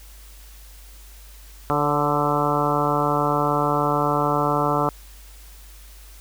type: harmonic tone with a mistuned harmonic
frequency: 146.83 Hz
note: D3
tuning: in tune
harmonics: 1 / 2 / 3 / 4 / 5 / 6 / 7 / 8 / 9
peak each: -27 / -27 / -27 / -27 / -27 / -27 / -27 / -27 / -27 dBFS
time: 1.7-4.89 s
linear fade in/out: 0 ms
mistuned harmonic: 4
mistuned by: -28 cents
effects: added 50 Hz sine -42 dBFS peak until 6.2 s + white hiss -49 dBFS RMS until 6.2 s